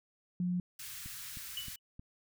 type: tone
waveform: sine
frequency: 178.7 Hz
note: F3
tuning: 40 cents sharp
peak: -30 dBFS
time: 0.4-0.6 s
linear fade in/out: 2 ms
type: band-stop noise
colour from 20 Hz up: white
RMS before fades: -45 dBFS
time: 0.79-1.76 s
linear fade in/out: 5 ms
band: 150 to 1300 Hz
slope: 24 dB/octave
type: click train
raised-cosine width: 5 ms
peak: -35 dBFS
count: 4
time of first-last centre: 1.06-1.995 s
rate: 3.21 Hz
type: tone with exponential decay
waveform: sine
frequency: 2963 Hz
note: F#7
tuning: 2 cents sharp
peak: -34 dBFS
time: 1.57-1.79 s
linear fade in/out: 2 ms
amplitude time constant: 46 ms
effects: none